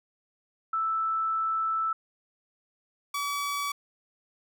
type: tone pair in turn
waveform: sine / sawtooth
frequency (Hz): 1318.5 / 1142.5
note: E6 / D6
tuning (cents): 0 / -48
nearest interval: major second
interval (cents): 248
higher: first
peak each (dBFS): -25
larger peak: neither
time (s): 0.73-1.93 / 3.14-3.72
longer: first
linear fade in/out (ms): 5
effects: none